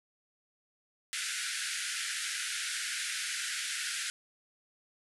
pink band-pass noise, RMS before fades -36 dBFS, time 1.13-4.1 s, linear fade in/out 0 ms, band 1400 to 11000 Hz, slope 96 dB/octave, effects none

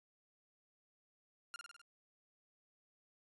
sawtooth tone with echo, 1396.9 Hz, F6, in tune, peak -40 dBFS, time 1.54-1.56 s, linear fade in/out 0 ms, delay 51 ms, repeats 5, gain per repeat -3 dB, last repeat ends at 1.815 s, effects resampled to 24000 Hz + 13-bit

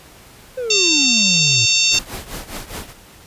triangle exponential sweep, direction down, 526 to 110 Hz, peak -19 dBFS, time 0.57-1.66 s, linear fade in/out 10 ms
harmonic tone, 906 Hz, A#5, 50 cents flat, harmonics 3 / 4 / 5 / 6 / 7 / 8, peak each -18 / -19 / -20 / -21 / -21 / -22 dBFS, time 0.7-1.99 s, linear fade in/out 5 ms
pink noise with tremolo, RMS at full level -27 dBFS, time 1.9-2.94 s, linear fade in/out 50 ms, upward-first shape triangle, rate 4.9 Hz, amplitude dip 90%
effects pink hiss -44 dBFS RMS until 3.26 s + resampled to 32000 Hz

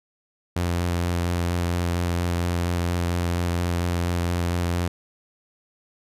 sawtooth tone with vibrato, 87 Hz, F2, 6 cents flat, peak -18 dBFS, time 0.56-4.88 s, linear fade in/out 5 ms, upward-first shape square, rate 4.3 Hz, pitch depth 12 cents each way, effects resampled to 32000 Hz

